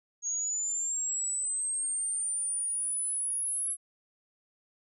sine linear sweep, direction up, 6570 to 10900 Hz, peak -29 dBFS, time 0.22-3.77 s, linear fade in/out 50 ms, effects none

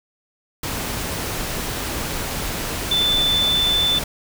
sine tone in noise, 3520 Hz, A7, in tune, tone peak -16 dBFS, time 2.91-3.99 s, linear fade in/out 5 ms, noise pink, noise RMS -26 dBFS, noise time 0.63-4.04 s, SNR +7 dB, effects none

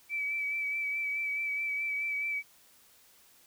sine tone with vibrato, 2303 Hz, D7, 34 cents flat, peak -30 dBFS, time 0.09-2.43 s, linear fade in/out 50 ms, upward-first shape sine, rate 4.7 Hz, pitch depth 26 cents each way, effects white hiss -61 dBFS RMS until 3.46 s

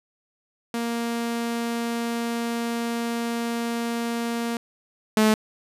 sawtooth tone pair in turn, 233.7 / 216.3 Hz, A#3 / A3, +5 / -29 cents, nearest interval minor second, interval 134 cents, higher first, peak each -21 / -12 dBFS, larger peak second, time 0.74-4.57 / 5.17-5.34 s, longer first, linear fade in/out 2 ms, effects resampled to 32000 Hz

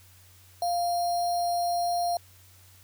sine tone with sample-and-hold, 698.5 Hz, F5, in tune, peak -24 dBFS, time 0.62-2.17 s, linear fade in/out 2 ms, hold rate 4900 Hz, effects added 92 Hz sine -55 dBFS peak until 2.83 s + white hiss -57 dBFS RMS until 2.83 s

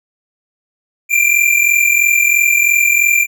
square tone pair together, 2354 / 2397 Hz, D7 / D7, +3 / +35 cents, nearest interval unison, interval 32 cents, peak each -13 dBFS, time 1.09-3.27 s, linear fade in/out 50 ms, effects none

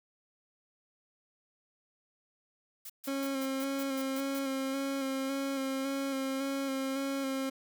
blue noise bursts, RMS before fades -44 dBFS, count 9, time 2.85-4.393 s, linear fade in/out 5 ms, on 47 ms, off 140 ms
30% pulse tone with vibrato, 270.8 Hz, C#4, 40 cents flat, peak -29 dBFS, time 3.07-7.5 s, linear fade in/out 10 ms, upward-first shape square, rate 1.8 Hz, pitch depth 20 cents each way
effects none

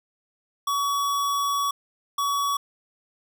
square tone bursts at uneven times, 1130 Hz, C#6, 33 cents sharp, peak -23 dBFS, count 2, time 0.67-1.71 / 2.18-2.57 s, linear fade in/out 5 ms, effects none

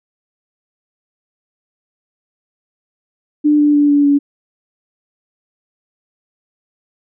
sine tone with pitch steps, 297.6 / 294.4 / 291.1 / 288 / 284.8 Hz, D4 / D4 / D4 / D4 / C#4, +23 / +4 / -15 / -34 / +47 cents, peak -8 dBFS, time 3.44-4.19 s, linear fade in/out 20 ms, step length 150 ms, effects none

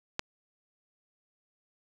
click, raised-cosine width 0.2 ms, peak -12 dBFS, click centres 0.194 s, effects none

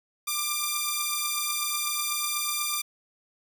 5% pulse beating tone pair, 1184 / 1192.1 Hz, D6 / D6, +14 / +26 cents, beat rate 8.1 Hz, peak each -20 / -16 dBFS, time 0.27-2.82 s, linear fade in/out 10 ms, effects none

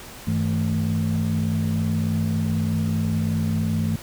sine tone cluster, 98.1 / 161.4 / 219.7 Hz, G2 / E3 / A3, +2 / -36 / -2 cents, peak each -23 dBFS, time 0.27-3.96 s, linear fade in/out 5 ms, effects tanh soft clip ceiling -15 dBFS + pink hiss -40 dBFS RMS until 4.02 s

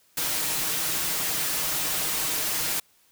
white noise with comb filter, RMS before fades -27 dBFS, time 0.17-2.8 s, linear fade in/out 5 ms, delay 6.4 ms, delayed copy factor +0.55, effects white hiss -62 dBFS RMS until 3.11 s

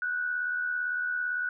sine tone pair together, 1471 / 1548.8 Hz, F#6 / G6, -11 / -21 cents, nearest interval minor second, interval 90 cents, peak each -28 / -38 dBFS, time 0.02-1.49 s, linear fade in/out 2 ms, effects none

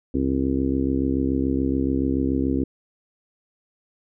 harmonic tone, 67 Hz, C2, 42 cents sharp, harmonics 1 / 2 / 3 / 4 / 5 / 6 / 7, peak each -28 / -31 / -32 / -22 / -27 / -32 / -34 dBFS, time 0.14-2.64 s, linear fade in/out 5 ms, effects none

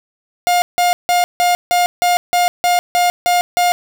45% pulse tone bursts, 709 Hz, F5, 26 cents sharp, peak -11 dBFS, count 11, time 0.47-3.72 s, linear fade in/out 0 ms, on 150 ms, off 160 ms, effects none

